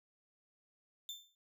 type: tone with exponential decay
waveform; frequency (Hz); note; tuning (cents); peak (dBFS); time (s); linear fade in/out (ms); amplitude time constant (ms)
35% pulse; 3557; A7; +18; -37; 1.09-1.35; 1; 56
effects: noise-tail reverb RT60 0.1 s tail -25 dB re dry